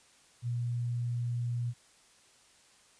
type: tone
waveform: sine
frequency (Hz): 120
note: B2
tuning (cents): -49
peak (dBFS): -30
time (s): 0.42-1.74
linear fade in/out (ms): 50
effects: white hiss -62 dBFS RMS until 2.99 s + resampled to 22050 Hz